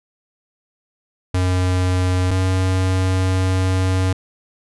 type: tone pair in turn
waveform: square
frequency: 91.6 / 93.36 Hz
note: F#2 / F#2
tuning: -17 / +16 cents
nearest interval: unison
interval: 33 cents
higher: second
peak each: -16 dBFS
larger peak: neither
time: 1.34-2.31 / 2.31-4.13 s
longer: second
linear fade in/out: 5 ms
effects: resampled to 24000 Hz